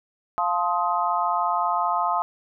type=chord; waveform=sine; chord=F dominant seventh; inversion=none; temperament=just; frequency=698.5 / 873.1 / 1047.7 / 1257.2 Hz; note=F5 / A5 / C6 / Eb6; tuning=0 / -14 / +2 / +18 cents; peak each=-26 dBFS; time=0.38-2.22 s; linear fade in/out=0 ms; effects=none